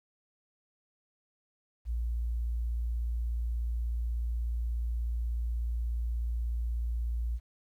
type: tone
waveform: sine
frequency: 58.27 Hz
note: A#1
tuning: in tune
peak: -29 dBFS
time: 1.85-7.4 s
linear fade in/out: 50 ms
effects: 11-bit